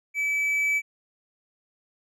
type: tone with level ramp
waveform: triangle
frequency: 2300 Hz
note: D7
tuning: 37 cents flat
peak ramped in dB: -22 to -19 dBFS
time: 0.14-0.82 s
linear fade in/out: 50 ms
effects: none